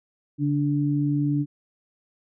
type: tone pair together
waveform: sine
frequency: 143.4 / 291.6 Hz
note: D3 / D4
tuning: -41 / -12 cents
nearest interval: octave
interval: 1229 cents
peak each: -23 dBFS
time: 0.38-1.46 s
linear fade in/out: 50 ms
effects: none